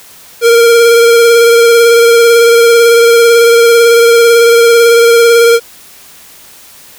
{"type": "tone with vibrato", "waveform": "square", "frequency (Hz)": 466.2, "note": "A#4", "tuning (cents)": 0, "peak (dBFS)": -3, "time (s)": [0.41, 5.6], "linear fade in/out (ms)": 50, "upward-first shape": "sine", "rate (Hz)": 18, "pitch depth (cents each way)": 22, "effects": ["white hiss -36 dBFS RMS until 6.98 s"]}